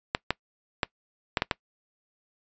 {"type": "clicks", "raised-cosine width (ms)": 0.3, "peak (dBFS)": -7, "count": 6, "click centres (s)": [0.149, 0.306, 0.832, 1.372, 1.421, 1.512], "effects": ["noise-tail reverb RT60 0.1 s tail -23 dB re dry", "resampled to 16000 Hz"]}